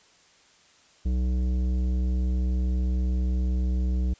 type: tone with tanh clipping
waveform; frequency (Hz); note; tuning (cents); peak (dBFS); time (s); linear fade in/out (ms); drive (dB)
triangle; 62.4; B1; +19; -24; 1.05-4.14; 10; 16
effects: white hiss -58 dBFS RMS until 4.19 s + resampled to 16000 Hz